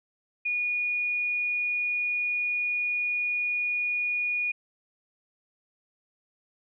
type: tone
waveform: sine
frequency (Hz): 2450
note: D#7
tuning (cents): -27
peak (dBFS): -25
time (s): 0.45-4.52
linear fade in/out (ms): 10
effects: none